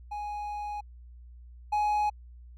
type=tone pair in turn; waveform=triangle; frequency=831 / 837.7 Hz; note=G#5 / G#5; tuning=+1 / +15 cents; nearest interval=unison; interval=14 cents; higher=second; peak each=-31 / -22 dBFS; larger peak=second; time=0.11-0.81 / 1.72-2.1 s; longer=first; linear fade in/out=10 ms; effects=added 60 Hz sine -46 dBFS peak until 2.57 s